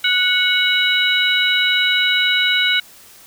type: harmonic tone with a mistuned harmonic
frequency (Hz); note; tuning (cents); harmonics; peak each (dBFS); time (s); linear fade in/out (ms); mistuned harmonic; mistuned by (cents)
736; F#5; -9; 2 / 3 / 4 / 5; -19 / -19 / -19 / -19; 0.04-2.8; 5; 5; +73
effects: white hiss -44 dBFS RMS until 3.26 s